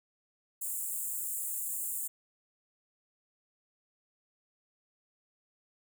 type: high-pass noise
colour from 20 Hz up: pink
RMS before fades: -36 dBFS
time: 0.61-2.08 s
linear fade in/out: 10 ms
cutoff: 7200 Hz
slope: 96 dB/octave
effects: none